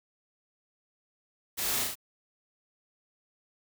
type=noise with echo; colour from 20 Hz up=white; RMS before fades=-33 dBFS; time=1.57-1.85 s; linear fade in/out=20 ms; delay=35 ms; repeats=3; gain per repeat=-2 dB; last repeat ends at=1.955 s; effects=none